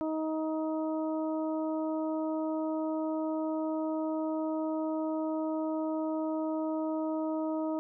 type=harmonic tone; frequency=314.8 Hz; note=D#4; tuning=20 cents sharp; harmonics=1 / 2 / 3 / 4; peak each=-31 / -35 / -41 / -46 dBFS; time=0.01-7.79 s; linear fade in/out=0 ms; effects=none